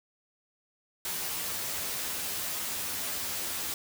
white noise with comb filter, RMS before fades -34 dBFS, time 1.05-3.74 s, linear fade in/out 2 ms, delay 12 ms, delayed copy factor +0.7, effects none

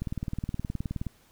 click train, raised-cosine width 5 ms, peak -19 dBFS, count 21, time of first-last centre 0.02-1.067 s, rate 19.1 Hz, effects pink hiss -61 dBFS RMS until 1.31 s

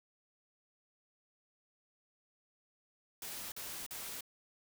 white noise bursts, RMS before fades -44 dBFS, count 3, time 3.22-4.208 s, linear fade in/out 2 ms, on 300 ms, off 44 ms, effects none

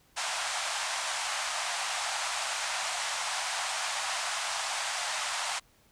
pink band-pass noise, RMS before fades -33 dBFS, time 0.16-5.6 s, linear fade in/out 20 ms, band 670 to 9300 Hz, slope 48 dB/octave, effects pink hiss -64 dBFS RMS until 5.91 s

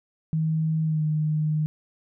sine tone with pitch glide, 158.6 to 153.73 Hz, D#3 to D#3, +33 to -21 cents, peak -21 dBFS, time 0.33-1.66 s, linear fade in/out 0 ms, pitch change -54 cents, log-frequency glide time 0.84-1.03 s, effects none

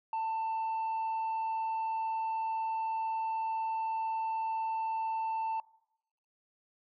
sine tone, 891 Hz, A5, 22 cents sharp, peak -28 dBFS, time 0.13-5.6 s, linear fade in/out 2 ms, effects noise-tail reverb RT60 0.8 s tail -22 dB re dry + tanh soft clip ceiling -30 dBFS

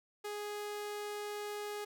sawtooth tone, 415.3 Hz, G#4, in tune, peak -35 dBFS, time 0.24-1.85 s, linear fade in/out 10 ms, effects none

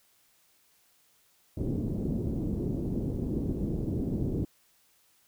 white low-pass noise, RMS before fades -31 dBFS, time 1.57-4.45 s, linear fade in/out 2 ms, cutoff 330 Hz, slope 24 dB/octave, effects white hiss -66 dBFS RMS until 5.27 s

